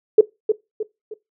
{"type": "tone with echo", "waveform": "sine", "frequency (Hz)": 432.3, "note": "A4", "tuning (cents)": -31, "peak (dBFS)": -4, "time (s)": [0.18, 0.21], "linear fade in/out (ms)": 5, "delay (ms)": 310, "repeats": 3, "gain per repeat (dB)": -8, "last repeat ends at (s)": 1.14, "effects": ["noise-tail reverb RT60 0.2 s tail -19 dB re dry"]}